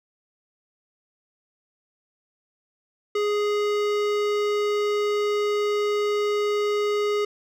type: tone with hard clipping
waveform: sine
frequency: 415.3 Hz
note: G#4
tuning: in tune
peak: -23 dBFS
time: 3.15-7.25 s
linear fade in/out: 5 ms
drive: 18 dB
effects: none